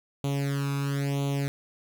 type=tone with flanger; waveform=sawtooth; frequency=140 Hz; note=C#3; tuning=18 cents sharp; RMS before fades=-28 dBFS; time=0.24-1.48 s; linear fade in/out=0 ms; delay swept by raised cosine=0.29 to 0.8 ms; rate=1 Hz; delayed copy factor=+0.85; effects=none